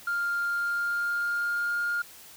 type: tone with pitch glide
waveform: sine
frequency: 1400 to 1414.6 Hz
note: F6 to F6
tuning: +4 to +22 cents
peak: -24 dBFS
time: 0.07-2.02 s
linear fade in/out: 5 ms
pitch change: +18 cents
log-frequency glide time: 0.51-1.82 s
effects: tanh soft clip ceiling -23 dBFS + white hiss -49 dBFS RMS until 2.36 s